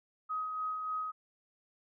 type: tone with tremolo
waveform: sine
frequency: 1261 Hz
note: D#6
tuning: 23 cents sharp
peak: -32 dBFS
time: 0.29-1.12 s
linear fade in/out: 20 ms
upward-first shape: sine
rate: 3.4 Hz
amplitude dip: 35%
effects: none